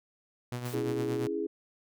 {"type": "tone with tremolo", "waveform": "sawtooth", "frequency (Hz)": 122.4, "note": "B2", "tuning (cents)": -15, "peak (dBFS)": -28, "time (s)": [0.52, 1.27], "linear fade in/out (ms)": 0, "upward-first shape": "triangle", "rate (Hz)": 8.7, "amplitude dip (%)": 60}
{"type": "noise", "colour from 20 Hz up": "white", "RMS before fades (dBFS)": -46, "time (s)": [0.65, 0.75], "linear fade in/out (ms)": 5}
{"type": "chord", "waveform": "sine", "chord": "C# minor", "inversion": "none", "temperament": "equal with one note detuned", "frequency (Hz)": [277.2, 330.6, 415.3], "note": ["C#4", "E4", "G#4"], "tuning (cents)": [0, 5, 0], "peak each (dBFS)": [-38, -34, -32], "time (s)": [0.73, 1.47], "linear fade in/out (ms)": 10}
{"effects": []}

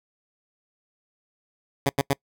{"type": "tone bursts", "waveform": "10% pulse", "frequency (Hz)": 138.59, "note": "C#3", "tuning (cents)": 0, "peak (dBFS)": -11, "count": 3, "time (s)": [1.86, 2.131], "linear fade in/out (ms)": 2, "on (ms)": 31, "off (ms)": 89, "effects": ["noise-tail reverb RT60 0.1 s tail -26 dB re dry"]}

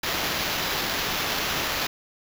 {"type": "noise with sample-and-hold", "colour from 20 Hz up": "white", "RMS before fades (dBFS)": -27, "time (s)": [0.03, 1.87], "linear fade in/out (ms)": 5, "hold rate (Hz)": 8820, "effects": []}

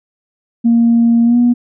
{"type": "tone with pitch glide", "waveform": "sine", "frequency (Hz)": [233.1, 241.5], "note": ["A#3", "B3"], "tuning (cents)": [0, -39], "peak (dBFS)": -6, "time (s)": [0.64, 1.54], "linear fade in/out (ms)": 20, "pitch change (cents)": 61, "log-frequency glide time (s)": [1.24, 1.37], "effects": ["tanh soft clip ceiling -3 dBFS"]}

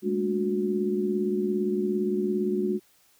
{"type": "tone cluster", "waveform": "sine", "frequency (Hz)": [205.9, 223.4, 292.2, 363.7], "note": ["G#3", "A3", "D4", "F#4"], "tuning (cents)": [-15, 27, -9, -30], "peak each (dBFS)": [-28, -34, -34, -26], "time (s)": [0.02, 2.8], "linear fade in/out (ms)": 50, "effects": ["white hiss -62 dBFS RMS until 3.19 s"]}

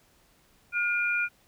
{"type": "tone pair together", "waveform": "sine", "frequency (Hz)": [1431, 2407], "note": ["F6", "D7"], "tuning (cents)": [42, 42], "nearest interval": "major sixth", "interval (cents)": 900, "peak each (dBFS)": -27, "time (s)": [0.72, 1.29], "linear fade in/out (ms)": 50, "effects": ["pink hiss -63 dBFS RMS until 1.47 s"]}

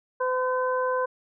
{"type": "harmonic tone", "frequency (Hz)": 509, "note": "C5", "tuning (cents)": -48, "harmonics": [1, 2, 3], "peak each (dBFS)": [-25, -27, -33], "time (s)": [0.2, 1.06], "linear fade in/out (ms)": 10, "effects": []}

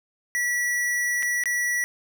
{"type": "tone with dropouts", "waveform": "square", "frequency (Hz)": 1945, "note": "B6", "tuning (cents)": -27, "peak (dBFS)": -23, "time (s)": [0.35, 1.84], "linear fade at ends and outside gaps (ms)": 0, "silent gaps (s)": [[1.225, 1.229], [1.437, 1.457]], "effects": []}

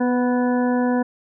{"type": "harmonic tone with a mistuned harmonic", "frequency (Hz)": 246.9, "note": "B3", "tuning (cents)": 0, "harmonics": [1, 2, 3, 4, 6, 7], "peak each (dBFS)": [-18, -24, -28, -30, -34, -35], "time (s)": [0, 1.03], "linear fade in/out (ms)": 10, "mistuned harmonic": 2, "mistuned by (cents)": 15, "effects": []}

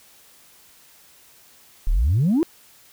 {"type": "exponential sweep", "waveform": "sine", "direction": "up", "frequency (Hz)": [30.87, 355.4], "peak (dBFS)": -14, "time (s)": [1.87, 2.43], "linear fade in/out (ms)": 0, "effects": ["tanh soft clip ceiling -13 dBFS", "white hiss -52 dBFS RMS until 2.92 s"]}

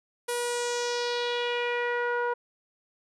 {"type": "tone with low-pass filter sweep", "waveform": "sawtooth", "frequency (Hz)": 482.2, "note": "B4", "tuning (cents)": -41, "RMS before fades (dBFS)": -29, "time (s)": [0.28, 2.34], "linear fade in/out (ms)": 10, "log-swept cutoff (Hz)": [11000, 1200], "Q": 2.6, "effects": []}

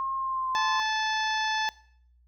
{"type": "tone with pitch glide", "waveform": "sine", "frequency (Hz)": [1070, 1038.3], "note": ["C6", "C6"], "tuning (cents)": [38, -14], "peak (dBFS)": -27, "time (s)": [0, 0.8], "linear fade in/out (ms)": 0, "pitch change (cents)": -52, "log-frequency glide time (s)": [0.15, 0.53]}
{"type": "harmonic tone", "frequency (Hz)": 871, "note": "A5", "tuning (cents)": -18, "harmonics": [1, 2, 3, 4, 5, 6, 7], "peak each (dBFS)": [-28, -30, -38, -35, -41, -39, -43], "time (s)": [0.55, 1.69], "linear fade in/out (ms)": 0}
{"effects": ["noise-tail reverb RT60 0.6 s tail -20 dB re dry", "added 60 Hz sine -58 dBFS peak until 2.27 s"]}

